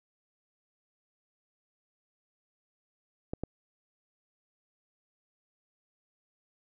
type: clicks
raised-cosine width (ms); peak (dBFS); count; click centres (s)
2; -20; 2; 3.335 / 3.436
effects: none